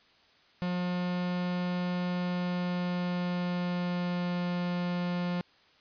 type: tone with pitch glide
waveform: 45% pulse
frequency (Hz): 178.6 to 176.65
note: F3 to F3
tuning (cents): +39 to +20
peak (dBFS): -29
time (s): 0.62-5.41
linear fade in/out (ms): 0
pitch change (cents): -19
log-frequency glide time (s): 2.09-4.43
effects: white hiss -62 dBFS RMS until 5.8 s + resampled to 11025 Hz